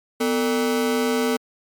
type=ring-modulated tone; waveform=40% pulse; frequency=349.2 Hz; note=F4; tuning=in tune; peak=-15 dBFS; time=0.2-1.37 s; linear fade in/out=10 ms; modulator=100 Hz; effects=MP3 96 kbps